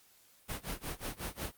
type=noise with tremolo; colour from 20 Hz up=pink; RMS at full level=-37 dBFS; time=0.48-1.53 s; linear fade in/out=20 ms; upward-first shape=sine; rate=5.5 Hz; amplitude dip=95%; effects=white hiss -64 dBFS RMS until 1.57 s + Opus 48 kbps